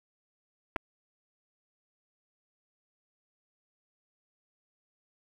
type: clicks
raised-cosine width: 0.5 ms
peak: -16 dBFS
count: 2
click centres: 0.761 / 0.764 s
effects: 8-bit